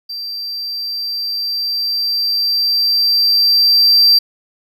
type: tone with level ramp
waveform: triangle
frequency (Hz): 4699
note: D8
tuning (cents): 0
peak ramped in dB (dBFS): -22 to -5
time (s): 0.09-4.19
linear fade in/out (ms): 10
effects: none